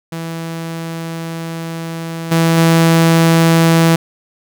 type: tone with level steps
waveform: sawtooth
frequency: 164.81 Hz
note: E3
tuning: in tune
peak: -18 / -6 / -4 dBFS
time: 0.12-3.96 s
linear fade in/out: 5 ms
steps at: 2.31 / 2.57 s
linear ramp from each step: 10 ms
effects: none